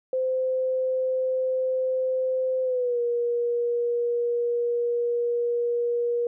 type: tone with pitch glide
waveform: sine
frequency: 517 to 476.8 Hz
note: C5 to A#4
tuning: -21 to +39 cents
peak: -22 dBFS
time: 0.13-6.27 s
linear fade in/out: 2 ms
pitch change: -140 cents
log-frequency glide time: 2.63-3 s
effects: none